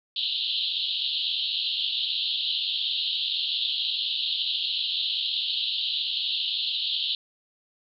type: band-pass noise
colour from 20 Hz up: white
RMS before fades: -28 dBFS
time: 0.16-7.15 s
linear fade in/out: 2 ms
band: 2900 to 4200 Hz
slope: 96 dB/octave
effects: none